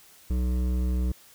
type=tone with hard clipping; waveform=sine; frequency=62 Hz; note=B1; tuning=7 cents sharp; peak=-25 dBFS; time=0.3-1.12 s; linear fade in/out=5 ms; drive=12 dB; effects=white hiss -54 dBFS RMS until 1.34 s